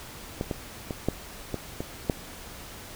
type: clicks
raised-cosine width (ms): 2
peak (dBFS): -15 / -15 / -17 / -10 / -15 / -17 / -9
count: 7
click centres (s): 0.411 / 0.512 / 0.908 / 1.086 / 1.543 / 1.805 / 2.098
effects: pink hiss -43 dBFS RMS until 2.95 s